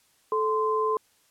sine tone pair together, 435.3 / 1037 Hz, A4 / C6, -19 / -16 cents, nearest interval octave + minor third, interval 1503 cents, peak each -25 / -25 dBFS, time 0.32-0.97 s, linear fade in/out 2 ms, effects white hiss -64 dBFS RMS until 1.3 s + low-pass 12000 Hz 12 dB/octave

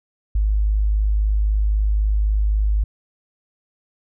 sine tone, 51.91 Hz, G#1, in tune, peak -15 dBFS, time 0.35-2.84 s, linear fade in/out 5 ms, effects none

